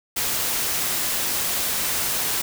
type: noise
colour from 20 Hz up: white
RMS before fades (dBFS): -24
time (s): 0.16-2.42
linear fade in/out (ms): 10
effects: none